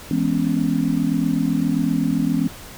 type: chord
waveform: sine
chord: C# minor seventh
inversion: first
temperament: just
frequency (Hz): 166.31 / 207.9 / 249.5 / 277.2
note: E3 / G#3 / B3 / C#4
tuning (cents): +16 / +2 / +18 / 0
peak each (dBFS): -23 / -24 / -22 / -22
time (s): 0.11-2.48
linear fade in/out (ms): 2
effects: pink hiss -39 dBFS RMS until 2.77 s